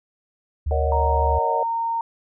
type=tone; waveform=sine; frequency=74 Hz; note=D2; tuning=14 cents sharp; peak=-20 dBFS; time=0.66-1.39 s; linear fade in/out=10 ms
type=chord; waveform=sine; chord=D# minor seventh; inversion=second; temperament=equal with one note detuned; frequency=466.2 / 560.2 / 622.3 / 740 Hz; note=A#4 / C#5 / D#5 / F#5; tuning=0 / +18 / 0 / 0 cents; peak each=-27 dBFS; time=0.71-1.63 s; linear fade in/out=2 ms
type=tone with pitch glide; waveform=sine; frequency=930 to 919.8 Hz; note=A#5 to A#5; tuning=-4 to -23 cents; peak=-21 dBFS; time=0.92-2.01 s; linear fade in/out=2 ms; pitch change=-19 cents; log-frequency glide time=1.26-1.38 s
effects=none